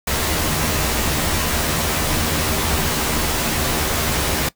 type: noise with comb filter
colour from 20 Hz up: pink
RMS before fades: -20 dBFS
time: 0.07-4.49 s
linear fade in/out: 5 ms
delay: 13 ms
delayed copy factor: +0.65
effects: noise-tail reverb RT60 0.1 s tail -19 dB re dry